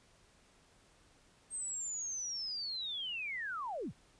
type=linear sweep; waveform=sine; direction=down; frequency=8450 to 52.7 Hz; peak=-37 dBFS; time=1.5-3.93 s; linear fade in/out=50 ms; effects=pink hiss -66 dBFS RMS until 4.19 s + resampled to 22050 Hz